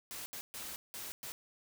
white noise bursts at uneven times, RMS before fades -44 dBFS, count 5, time 0.11-0.26 / 0.33-0.41 / 0.54-0.76 / 0.94-1.12 / 1.23-1.32 s, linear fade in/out 0 ms, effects none

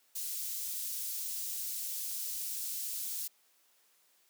white high-pass noise, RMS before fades -38 dBFS, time 0.15-3.28 s, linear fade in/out 10 ms, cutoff 5400 Hz, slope 12 dB/octave, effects white hiss -69 dBFS RMS until 4.29 s + high-pass 300 Hz 12 dB/octave

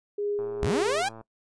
sine tone with tremolo, 410.6 Hz, G#4, 20 cents flat, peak -25 dBFS, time 0.18-1.02 s, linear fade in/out 5 ms, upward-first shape sine, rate 2.1 Hz, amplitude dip 50%
click train, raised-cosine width 1 ms, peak -30 dBFS, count 93, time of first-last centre 0.39-1.211 s, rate 112 Hz
sawtooth linear sweep, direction up, 34.65 to 830.6 Hz, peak -21 dBFS, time 0.62-1.09 s, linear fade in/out 10 ms
effects noise-tail reverb RT60 0.1 s tail -20 dB re dry + resampled to 22050 Hz

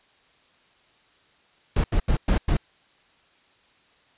brown noise bursts at uneven times, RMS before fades -20 dBFS, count 5, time 1.76-1.84 / 1.92-2 / 2.08-2.17 / 2.28-2.38 / 2.48-2.57 s, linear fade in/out 5 ms, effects white hiss -60 dBFS RMS until 4.17 s + resampled to 8000 Hz

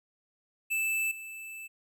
square tone with level steps, 2637 Hz, E7, in tune, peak -28 / -41 dBFS, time 0.7-1.68 s, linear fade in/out 20 ms, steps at 1.11 s, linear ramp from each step 5 ms, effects none

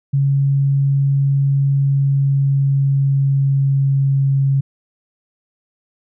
sine tone with pitch glide, 138.59 to 136.92 Hz, C#3 to C#3, 0 to -21 cents, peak -12 dBFS, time 0.13-4.61 s, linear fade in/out 10 ms, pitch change -21 cents, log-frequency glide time 1.77-4.43 s, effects none

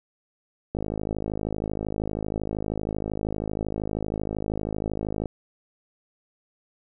click train, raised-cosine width 2 ms, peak -15 dBFS, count 239, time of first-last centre 0.75-5.258 s, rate 52.8 Hz, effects none

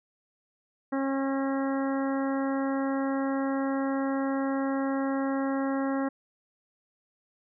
harmonic tone, 271.5 Hz, C#4, 36 cents flat, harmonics 1 / 2 / 3 / 4 / 5 / 6 / 7, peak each -27 / -33 / -37 / -39 / -41 / -43 / -44 dBFS, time 0.92-6.09 s, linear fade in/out 10 ms, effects none

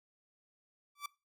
sawtooth tone with exponential growth, 1160 Hz, D6, 22 cents flat, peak -31 dBFS, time 0.95-1.06 s, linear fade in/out 5 ms, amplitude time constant 22 ms, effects noise-tail reverb RT60 0.3 s tail -22 dB re dry

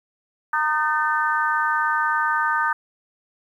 harmonic tone with a mistuned harmonic, 306.7 Hz, D#4, 25 cents flat, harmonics 3 / 4 / 5 / 6, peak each -24 / -23 / -23 / -29 dBFS, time 0.53-2.73 s, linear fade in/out 5 ms, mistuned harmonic 6, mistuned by -54 cents, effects 9-bit

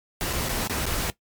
pink noise with dropouts, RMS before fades -27 dBFS, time 0.21-1.1 s, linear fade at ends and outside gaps 0 ms, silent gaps 0.329-0.333 / 0.486-0.493 / 0.674-0.697 / 0.856-0.865 s, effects noise-tail reverb RT60 0.1 s tail -17 dB re dry + MP3 96 kbps

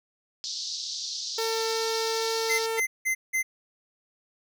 pink band-pass noise, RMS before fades -34 dBFS, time 0.44-2.66 s, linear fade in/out 0 ms, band 3900 to 6000 Hz, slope 48 dB/octave
sawtooth tone, 449.8 Hz, A4, 38 cents sharp, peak -23 dBFS, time 1.38-2.8 s, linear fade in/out 5 ms
square tone bursts, 2068 Hz, C7, 21 cents flat, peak -24 dBFS, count 4, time 2.49-3.43 s, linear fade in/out 20 ms, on 100 ms, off 180 ms
effects none

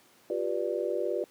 sine chord, G dominant seventh, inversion third, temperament just, 352.8 / 392 / 490 / 588 Hz, F4 / G4 / B4 / D5, +18 / 0 / -14 / +2 cents, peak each -33 dBFS, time 0.3-1.24 s, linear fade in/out 2 ms, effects pink hiss -60 dBFS RMS until 1.3 s + high-pass 200 Hz 12 dB/octave

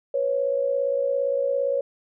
sine tone pair together, 493.9 / 551.4 Hz, B4 / C#5, 0 / -9 cents, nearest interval major second, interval 191 cents, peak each -26 / -22 dBFS, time 0.14-1.81 s, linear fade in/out 5 ms, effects none

